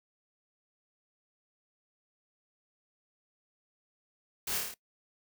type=noise with echo; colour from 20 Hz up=white; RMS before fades=-35 dBFS; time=4.47-4.58 s; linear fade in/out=5 ms; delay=27 ms; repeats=6; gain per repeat=-2 dB; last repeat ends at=4.742 s; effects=noise-tail reverb RT60 0.1 s tail -20 dB re dry